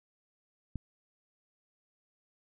click, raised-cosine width 5 ms, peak -24 dBFS, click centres 0.757 s, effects none

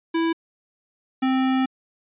square tone pair in turn, 329.6 / 261.6 Hz, E4 / C4, 0 / 0 cents, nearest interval major third, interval 400 cents, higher first, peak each -20 / -19 dBFS, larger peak second, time 0.14-0.33 / 1.22-1.66 s, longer second, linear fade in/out 10 ms, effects resampled to 8000 Hz

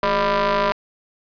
sawtooth ring-modulated tone, 193.6 Hz, G3, 21 cents flat, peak -10 dBFS, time 0.03-0.72 s, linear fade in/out 0 ms, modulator 801 Hz, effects resampled to 11025 Hz + 8-bit

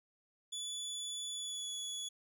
25% pulse tone with pitch glide, 3447 to 3394 Hz, A7 to G#7, -36 to +37 cents, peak -35 dBFS, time 0.52-2.09 s, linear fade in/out 10 ms, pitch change -27 cents, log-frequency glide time 1.31-1.75 s, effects none

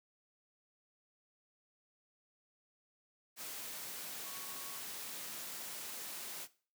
sine tone in noise, 1108.7 Hz, C#6, in tune, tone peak -55 dBFS, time 4.22-4.81 s, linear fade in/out 50 ms, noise white, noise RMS -45 dBFS, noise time 3.36-6.48 s, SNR -13 dB, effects noise-tail reverb RT60 0.4 s tail -18 dB re dry + high-pass 150 Hz 12 dB/octave

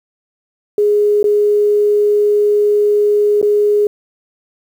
sine tone with dropouts, 415.3 Hz, G#4, in tune, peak -9 dBFS, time 0.78-3.87 s, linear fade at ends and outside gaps 2 ms, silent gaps 1.229-1.241 / 3.415-3.427 s, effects 7-bit

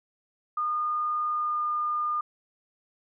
sine tone with pitch glide, 1220 to 1212.3 Hz, D#6 to D#6, -34 to -45 cents, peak -25 dBFS, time 0.57-2.21 s, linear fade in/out 5 ms, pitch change -11 cents, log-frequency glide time 1.29-1.64 s, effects none

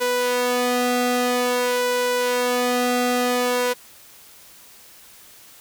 sawtooth tone with flanger, 246.9 Hz, B3, in tune, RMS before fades -21 dBFS, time 0-3.74 s, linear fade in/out 20 ms, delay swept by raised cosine 2 to 2.53 ms, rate 0.5 Hz, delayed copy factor +0.85, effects white hiss -47 dBFS RMS until 5.6 s

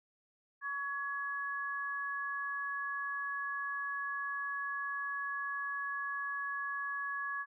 sine tone pair together, 1124.6 / 1685 Hz, C#6 / G#6, +25 / +25 cents, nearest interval perfect fifth, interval 700 cents, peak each -39 / -37 dBFS, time 0.61-7.46 s, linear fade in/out 50 ms, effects none

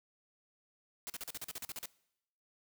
white noise bursts, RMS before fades -42 dBFS, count 12, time 1.07-1.857 s, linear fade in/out 0 ms, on 28 ms, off 41 ms, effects noise-tail reverb RT60 0.8 s tail -22 dB re dry

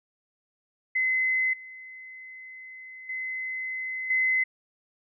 sine tone with level steps, 2043 Hz, C7, 42 cents flat, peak -22 / -41 / -30 / -21 dBFS, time 0.95-4.44 s, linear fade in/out 10 ms, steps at 1.53 / 3.09 / 4.1 s, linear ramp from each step 5 ms, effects none

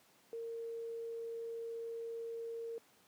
sine tone, 460.2 Hz, A#4, 22 cents flat, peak -40 dBFS, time 0.33-2.78 s, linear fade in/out 0 ms, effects pink hiss -67 dBFS RMS until 3.07 s + high-pass 200 Hz 12 dB/octave

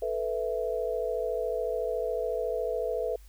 sine chord, A suspended second, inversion none, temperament equal, 440 / 493.9 / 659.3 Hz, A4 / B4 / E5, 0 / 0 / 0 cents, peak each -32 / -31 / -33 dBFS, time 0.02-3.16 s, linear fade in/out 5 ms, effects added 50 Hz sine -48 dBFS peak until 3.28 s + white hiss -62 dBFS RMS until 3.28 s

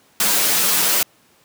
white noise with comb filter, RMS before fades -17 dBFS, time 0.2-1.03 s, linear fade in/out 2 ms, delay 7.8 ms, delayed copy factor -0.95, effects pink hiss -55 dBFS RMS until 1.44 s + high-pass 150 Hz 12 dB/octave

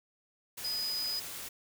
sine tone in noise, 4978 Hz, D#8, in tune, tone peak -32 dBFS, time 0.64-1.2 s, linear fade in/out 10 ms, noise white, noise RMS -42 dBFS, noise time 0.57-1.49 s, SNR +7 dB, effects none

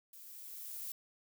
violet noise with level ramp, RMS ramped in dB -54 to -42 dBFS, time 0.13-0.92 s, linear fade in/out 2 ms, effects none

